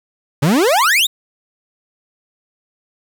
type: exponential sweep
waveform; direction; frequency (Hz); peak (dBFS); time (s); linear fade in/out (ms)
40% pulse; up; 130 to 3894; -10; 0.42-1.07; 10
effects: 7-bit